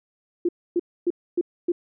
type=tone bursts; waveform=sine; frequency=348.3 Hz; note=F4; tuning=5 cents flat; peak=-18 dBFS; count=5; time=0.45-1.72 s; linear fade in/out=5 ms; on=38 ms; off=270 ms; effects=none